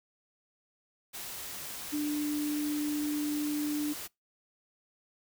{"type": "tone in noise", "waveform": "sine", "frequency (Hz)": 296.7, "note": "D4", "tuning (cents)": 18, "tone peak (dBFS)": -29, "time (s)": [1.92, 3.94], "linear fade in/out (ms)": 20, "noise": "white", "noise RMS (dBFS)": -41, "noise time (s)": [1.13, 4.08], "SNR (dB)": 9, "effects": ["noise-tail reverb RT60 0.2 s tail -25 dB re dry"]}